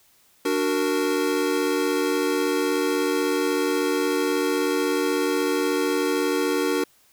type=chord; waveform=square; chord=D augmented; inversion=none; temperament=equal with one note detuned; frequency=293.7 / 370 / 463.2 Hz; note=D4 / F#4 / A#4; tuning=0 / 0 / -11 cents; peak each=-26 dBFS; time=0.45-6.84 s; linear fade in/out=5 ms; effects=white hiss -59 dBFS RMS until 7.12 s